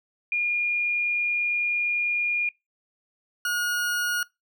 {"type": "tone pair in turn", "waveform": ["sine", "40% pulse"], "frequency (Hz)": [2423, 1440.7], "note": ["D#7", "F#6"], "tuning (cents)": [-47, -47], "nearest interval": "major sixth", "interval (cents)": 900, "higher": "first", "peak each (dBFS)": [-22, -23], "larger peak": "first", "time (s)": [[0.32, 2.49], [3.45, 4.23]], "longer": "first", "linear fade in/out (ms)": 2, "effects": ["noise-tail reverb RT60 0.2 s tail -23 dB re dry"]}